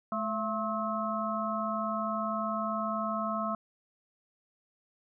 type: harmonic tone with a mistuned harmonic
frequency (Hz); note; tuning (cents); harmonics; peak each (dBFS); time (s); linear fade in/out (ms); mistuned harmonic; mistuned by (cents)
215.4; A3; -37; 1 / 3 / 5 / 6; -35 / -35 / -35 / -35; 0.12-3.55; 2; 3; +68
effects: none